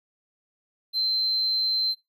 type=tone; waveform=triangle; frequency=4105 Hz; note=C8; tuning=34 cents flat; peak=-19 dBFS; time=0.93-1.95 s; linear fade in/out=50 ms; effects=noise-tail reverb RT60 0.2 s tail -22 dB re dry + tanh soft clip ceiling -20 dBFS